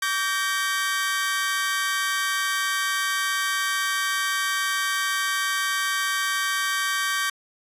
sawtooth chord, G minor, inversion second, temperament equal with one note detuned, 1145.8 / 1568 / 1864.7 Hz, D6 / G6 / Bb6, -43 / 0 / 0 cents, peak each -24 / -22 / -26 dBFS, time 0.02-7.3 s, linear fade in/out 5 ms, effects resampled to 32000 Hz

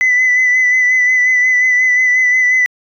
sine tone with vibrato, 2004 Hz, B6, 25 cents sharp, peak -7 dBFS, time 0.01-2.66 s, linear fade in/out 0 ms, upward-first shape sine, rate 5.6 Hz, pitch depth 27 cents each way, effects tanh soft clip ceiling -6 dBFS

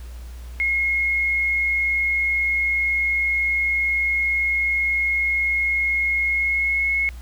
sine tone with pitch glide, 2159 to 2180 Hz, C#7 to C#7, -46 to -29 cents, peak -18 dBFS, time 0.6-7.09 s, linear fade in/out 0 ms, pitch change +17 cents, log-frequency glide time 6.26-6.9 s, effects added 60 Hz sine -33 dBFS peak until 7.21 s + pink hiss -49 dBFS RMS until 7.21 s

